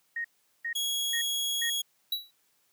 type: tone bursts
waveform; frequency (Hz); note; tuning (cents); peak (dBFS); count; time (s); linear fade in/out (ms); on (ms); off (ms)
sine; 1864.7; A#6; 0; -30; 4; 0.16-1.7; 5; 85; 400
type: tone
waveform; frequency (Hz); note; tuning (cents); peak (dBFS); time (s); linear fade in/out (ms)
sawtooth; 3324; G#7; +1; -25; 0.75-1.82; 10
type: tone with exponential decay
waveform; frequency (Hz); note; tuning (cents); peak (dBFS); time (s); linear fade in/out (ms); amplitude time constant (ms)
square; 3913; B7; -17; -25; 2.12-2.31; 5; 41
effects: white hiss -70 dBFS RMS until 2.72 s + high-pass 100 Hz 12 dB/octave